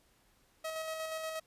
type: tone with tremolo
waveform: sawtooth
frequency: 638 Hz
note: D#5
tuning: 43 cents sharp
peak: -32 dBFS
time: 0.64-1.4 s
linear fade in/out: 10 ms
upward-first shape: square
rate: 8.4 Hz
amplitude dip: 30%
effects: pink hiss -69 dBFS RMS until 1.46 s + resampled to 32000 Hz